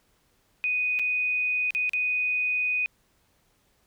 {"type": "tone with dropouts", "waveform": "sine", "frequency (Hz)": 2489, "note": "D#7", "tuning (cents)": 0, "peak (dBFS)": -23, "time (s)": [0.64, 2.86], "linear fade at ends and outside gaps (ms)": 0, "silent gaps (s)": [[0.99, 0.995], [1.706, 1.749], [1.894, 1.934]], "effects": ["pink hiss -67 dBFS RMS until 3.86 s"]}